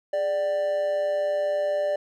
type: tone with amplitude modulation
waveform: triangle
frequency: 590 Hz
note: D5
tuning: 8 cents sharp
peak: -18 dBFS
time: 0.13-1.96 s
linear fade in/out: 5 ms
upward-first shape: sine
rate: 176 Hz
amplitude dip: 50%
effects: none